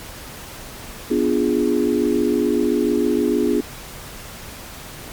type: chord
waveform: sine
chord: B diminished seventh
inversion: none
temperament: equal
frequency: 246.9 / 293.7 / 349.2 / 415.3 Hz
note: B3 / D4 / F4 / Ab4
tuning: 0 / 0 / 0 / 0 cents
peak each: -21 dBFS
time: 1.1-3.61 s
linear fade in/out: 10 ms
effects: pink hiss -36 dBFS RMS until 5.12 s + MP3 96 kbps